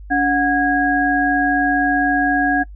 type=tone cluster; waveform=sine; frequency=284.9 / 731 / 1646 Hz; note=C#4 / F#5 / G#6; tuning=+48 / -21 / -16 cents; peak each=-18 dBFS; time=0.1-2.64 s; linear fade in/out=20 ms; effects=noise-tail reverb RT60 0.1 s tail -21 dB re dry + added 50 Hz sine -33 dBFS peak until 2.75 s